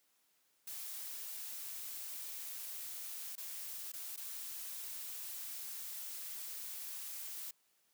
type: noise with dropouts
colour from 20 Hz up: blue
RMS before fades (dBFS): -45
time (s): 0.67-7.51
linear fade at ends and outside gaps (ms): 5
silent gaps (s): 3.355-3.378 / 3.92-3.935 / 4.163-4.174
effects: white hiss -75 dBFS RMS until 7.93 s + high-pass 150 Hz 12 dB/octave